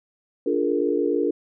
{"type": "chord", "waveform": "sine", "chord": "Bb dominant seventh", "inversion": "first", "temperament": "just", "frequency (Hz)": [291.4, 349.6, 419.5, 466.2], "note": ["D4", "F4", "Ab4", "Bb4"], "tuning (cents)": [-13, 2, 17, 0], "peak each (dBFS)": -25, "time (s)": [0.46, 1.31], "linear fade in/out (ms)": 5, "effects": []}